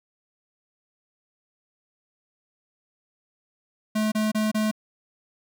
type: tone bursts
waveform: square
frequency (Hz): 215.5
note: A3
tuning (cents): -36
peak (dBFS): -22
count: 4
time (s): 3.95-4.714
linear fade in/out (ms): 10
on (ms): 170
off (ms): 28
effects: none